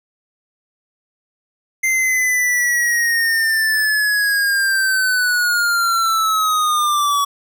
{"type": "linear sweep", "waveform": "square", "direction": "down", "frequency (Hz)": [2089, 1130], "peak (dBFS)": -15, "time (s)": [1.83, 7.25], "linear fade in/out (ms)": 10, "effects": []}